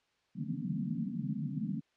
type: band-pass noise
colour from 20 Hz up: pink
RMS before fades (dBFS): -36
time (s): 0.35-1.81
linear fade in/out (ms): 20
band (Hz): 140 to 270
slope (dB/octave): 96
effects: white hiss -74 dBFS RMS until 1.96 s + low-pass 4000 Hz 12 dB/octave